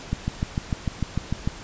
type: click train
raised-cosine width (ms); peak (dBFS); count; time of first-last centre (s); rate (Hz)
5; -11; 10; 0.13-1.475; 6.69
effects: pink hiss -40 dBFS RMS until 1.63 s + resampled to 16000 Hz